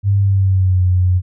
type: tone with pitch glide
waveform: sine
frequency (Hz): 99.8 to 90.99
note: G2 to F#2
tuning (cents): +32 to -28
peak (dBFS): -10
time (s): 0.03-1.22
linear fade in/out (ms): 50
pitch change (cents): -160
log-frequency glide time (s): 0.18-0.83
effects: none